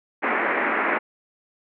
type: band-pass noise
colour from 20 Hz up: white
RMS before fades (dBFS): -23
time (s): 0.22-0.99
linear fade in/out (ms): 20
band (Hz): 220 to 2200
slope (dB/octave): 48
effects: none